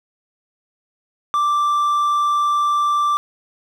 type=tone; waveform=triangle; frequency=1174.7 Hz; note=D6; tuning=in tune; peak=-13 dBFS; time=1.34-3.17 s; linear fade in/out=0 ms; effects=none